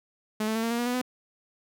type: tone with pitch steps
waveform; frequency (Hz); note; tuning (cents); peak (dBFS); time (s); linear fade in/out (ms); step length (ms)
sawtooth; 215 / 219.9 / 224.9 / 230 / 235.3 / 240.6 / 246.1 / 251.7; A3 / A3 / A3 / A#3 / A#3 / B3 / B3 / B3; -40 / -1 / +38 / -23 / +16 / -45 / -6 / +33; -22; 0.4-1.016; 5; 77
effects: none